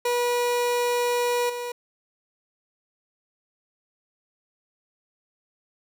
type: tone with level steps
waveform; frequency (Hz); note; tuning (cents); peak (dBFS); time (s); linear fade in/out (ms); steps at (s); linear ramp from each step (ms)
30% pulse; 485; B4; -31; -19 / -27; 0.05-1.72; 5; 1.49; 10
effects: none